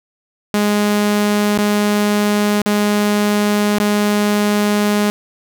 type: tone with dropouts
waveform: sawtooth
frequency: 207.4 Hz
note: G#3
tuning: 2 cents flat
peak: -9 dBFS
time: 0.54-5.1 s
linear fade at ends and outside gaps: 0 ms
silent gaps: 1.577-1.587 / 2.618-2.66 / 3.785-3.8 s
effects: none